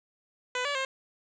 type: tone with pitch steps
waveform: 10% pulse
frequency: 500 / 573 / 532 Hz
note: B4 / D5 / C5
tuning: +21 / -43 / +29 cents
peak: -20 dBFS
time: 0.55-0.85 s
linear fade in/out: 2 ms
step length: 100 ms
effects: resampled to 16000 Hz + 10-bit